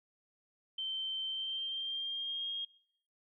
sine tone with pitch glide, 3108 to 3247 Hz, G7 to G#7, -16 to -40 cents, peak -35 dBFS, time 0.78-2.65 s, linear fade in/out 5 ms, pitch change +76 cents, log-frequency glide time 1.26-2.49 s, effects noise-tail reverb RT60 0.7 s tail -24 dB re dry

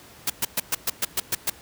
white noise bursts, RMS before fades -23 dBFS, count 9, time 0.27-1.5 s, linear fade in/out 5 ms, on 30 ms, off 120 ms, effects pink hiss -48 dBFS RMS until 1.61 s + high-pass 60 Hz 12 dB/octave

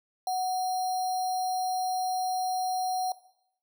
sine tone with sample-and-hold, 740 Hz, F#5, in tune, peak -26 dBFS, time 0.27-3.12 s, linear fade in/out 2 ms, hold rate 4900 Hz, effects noise-tail reverb RT60 0.8 s tail -18 dB re dry

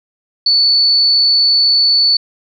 sine tone, 4466 Hz, C#8, 12 cents sharp, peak -8 dBFS, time 0.46-2.17 s, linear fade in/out 5 ms, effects none

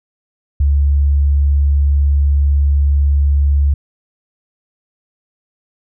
sine tone, 71 Hz, C#2, 42 cents sharp, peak -9 dBFS, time 0.6-3.74 s, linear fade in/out 5 ms, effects none

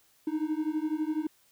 triangle beating tone pair, 304.3 / 316.3 Hz, D#4 / D#4, -38 / +29 cents, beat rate 12 Hz, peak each -29 dBFS, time 0.27-1.27 s, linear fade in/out 5 ms, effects white hiss -65 dBFS RMS until 1.51 s

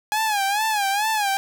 sawtooth tone with vibrato, 830.6 Hz, G#5, in tune, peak -16 dBFS, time 0.12-1.37 s, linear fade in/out 0 ms, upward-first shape sine, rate 2.3 Hz, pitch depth 110 cents each way, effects none

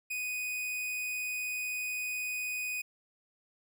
45% pulse tone, 2489 Hz, D#7, in tune, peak -33 dBFS, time 0.1-2.82 s, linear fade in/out 10 ms, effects none

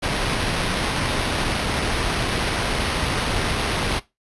pink noise with sample-and-hold, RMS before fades -23 dBFS, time 0.02-4 s, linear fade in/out 20 ms, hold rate 7350 Hz, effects noise-tail reverb RT60 0.2 s tail -18 dB re dry + resampled to 24000 Hz

